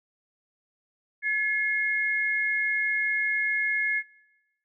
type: tone pair together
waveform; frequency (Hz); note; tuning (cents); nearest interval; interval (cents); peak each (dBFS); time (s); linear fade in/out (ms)
sine; 1708.1 / 2153; G#6 / C7; +48 / +49; major third; 401; -26; 1.22-4.03; 50
effects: noise-tail reverb RT60 1.0 s tail -24 dB re dry